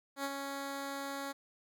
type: tone with ADSR envelope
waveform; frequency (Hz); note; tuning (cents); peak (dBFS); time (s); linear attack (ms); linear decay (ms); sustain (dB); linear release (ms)
10% pulse; 277.2; C#4; 0; -25; 0.16-1.33; 84; 44; -5; 20
effects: none